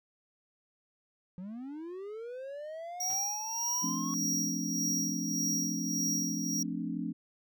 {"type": "linear sweep", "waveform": "triangle", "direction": "up", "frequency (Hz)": [174.2, 1108.7], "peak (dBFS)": -37, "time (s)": [1.38, 4.14], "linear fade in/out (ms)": 0}
{"type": "tone with tremolo", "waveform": "square", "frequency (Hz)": 5680, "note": "F8", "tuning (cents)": 28, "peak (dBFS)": -30, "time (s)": [3, 6.63], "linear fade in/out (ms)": 5, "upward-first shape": "sine", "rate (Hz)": 1.7, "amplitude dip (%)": 60}
{"type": "noise with exponential decay", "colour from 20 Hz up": "pink", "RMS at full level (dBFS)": -48, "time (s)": [3.1, 3.33], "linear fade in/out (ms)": 0, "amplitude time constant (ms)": 48}
{"type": "chord", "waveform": "sine", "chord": "D minor seventh", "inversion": "first", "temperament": "equal", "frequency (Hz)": [174.61, 220, 261.6, 293.7], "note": ["F3", "A3", "C4", "D4"], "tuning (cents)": [0, 0, 0, 0], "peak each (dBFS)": -38, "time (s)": [3.82, 7.13], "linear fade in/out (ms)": 20}
{"effects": []}